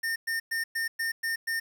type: tone bursts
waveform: square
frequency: 1819 Hz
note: A#6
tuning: 43 cents flat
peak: -28 dBFS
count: 7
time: 0.03-1.6 s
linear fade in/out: 10 ms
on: 130 ms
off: 110 ms
effects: 9-bit